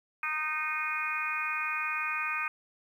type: harmonic tone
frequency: 308.6 Hz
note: D#4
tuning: 14 cents flat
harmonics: 3 / 4 / 5 / 6 / 7 / 8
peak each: -43 / -35 / -37 / -43 / -38 / -33 dBFS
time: 0.23-2.48 s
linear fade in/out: 2 ms
effects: 10-bit